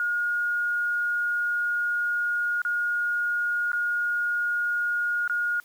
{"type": "tone with dropouts", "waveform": "sine", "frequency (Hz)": 1432, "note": "F6", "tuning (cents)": 43, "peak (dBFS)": -23, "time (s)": [0, 5.6], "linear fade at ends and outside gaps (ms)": 1, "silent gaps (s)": [[2.618, 2.65], [3.718, 3.731], [5.277, 5.297]], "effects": ["white hiss -57 dBFS RMS until 5.64 s"]}